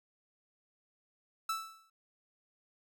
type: tone with exponential decay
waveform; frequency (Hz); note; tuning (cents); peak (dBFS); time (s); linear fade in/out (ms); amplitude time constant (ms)
45% pulse; 1318.5; E6; 0; -30; 1.49-1.9; 5; 89
effects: none